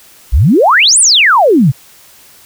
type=exponential two-way sweep; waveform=sine; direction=up then down; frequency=50.2 to 9956 to 117.1 Hz; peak=-4 dBFS; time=0.32-1.72 s; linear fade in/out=20 ms; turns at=0.99 s; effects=white hiss -41 dBFS RMS until 2.45 s